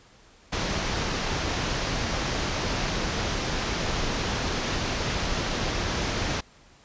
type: low-pass noise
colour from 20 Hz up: pink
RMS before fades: -28 dBFS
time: 0.52-6.41 s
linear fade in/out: 10 ms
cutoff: 6600 Hz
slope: 48 dB/octave
effects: pink hiss -55 dBFS RMS until 6.84 s + resampled to 16000 Hz